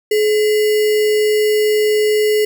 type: tone with sample-and-hold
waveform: sine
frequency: 425.6 Hz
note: G#4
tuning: 42 cents sharp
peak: -11 dBFS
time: 0.11-2.45 s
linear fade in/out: 5 ms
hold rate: 2450 Hz
effects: none